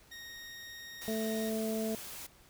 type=tone; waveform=20% pulse; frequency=1864.7 Hz; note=A#6; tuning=in tune; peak=-40 dBFS; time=0.11-1.5 s; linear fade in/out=10 ms
type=noise; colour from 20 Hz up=white; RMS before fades=-45 dBFS; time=1.01-2.27 s; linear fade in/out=10 ms
type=harmonic tone; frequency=220.2 Hz; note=A3; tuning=2 cents sharp; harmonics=1 / 2 / 3; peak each=-34 / -37 / -39 dBFS; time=1.08-1.95 s; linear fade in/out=0 ms
effects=pink hiss -61 dBFS RMS until 2.49 s